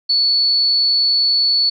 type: tone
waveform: sine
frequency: 4435 Hz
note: C#8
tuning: in tune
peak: -12 dBFS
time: 0.09-1.7 s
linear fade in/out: 10 ms
effects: none